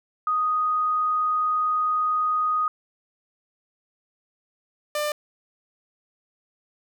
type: tone pair in turn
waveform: sine / sawtooth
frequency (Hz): 1244.5 / 596.2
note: D#6 / D5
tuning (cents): 0 / +26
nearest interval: octave + minor second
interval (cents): 1274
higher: first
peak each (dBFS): -20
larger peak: neither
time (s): 0.27-2.68 / 4.95-5.12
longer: first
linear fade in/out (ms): 2
effects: none